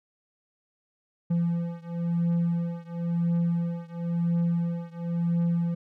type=beating tone pair; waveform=triangle; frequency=170 / 170.97 Hz; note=F3 / F3; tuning=-46 / -37 cents; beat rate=0.97 Hz; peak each=-25 / -26 dBFS; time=1.3-5.75 s; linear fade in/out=10 ms; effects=none